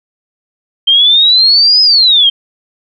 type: exponential two-way sweep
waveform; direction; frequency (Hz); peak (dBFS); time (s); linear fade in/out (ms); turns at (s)
sine; up then down; 3136 to 5110 to 3136; -4; 0.87-2.3; 10; 1.82
effects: none